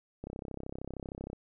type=click train; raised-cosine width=2 ms; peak=-26 dBFS; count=37; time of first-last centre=0.24-1.331 s; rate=33 Hz; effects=none